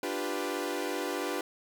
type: chord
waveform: sawtooth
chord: G dominant seventh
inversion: second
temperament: equal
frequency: 293.7 / 349.2 / 392 / 493.9 Hz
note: D4 / F4 / G4 / B4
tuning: 0 / 0 / 0 / 0 cents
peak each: -33 dBFS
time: 0.03-1.41 s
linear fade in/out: 2 ms
effects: none